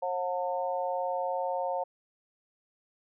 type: harmonic tone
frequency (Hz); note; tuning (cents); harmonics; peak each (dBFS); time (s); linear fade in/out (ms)
180.1; F#3; -46; 3 / 4 / 5; -32 / -33 / -34; 0.02-1.84; 10
effects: none